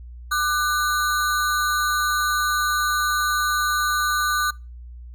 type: ring-modulated tone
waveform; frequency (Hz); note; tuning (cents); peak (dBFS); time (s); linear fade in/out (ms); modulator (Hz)
square; 1345; E6; +34; -17; 0.31-4.51; 10; 148
effects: noise-tail reverb RT60 0.3 s tail -24 dB re dry + added 60 Hz sine -36 dBFS peak until 5.14 s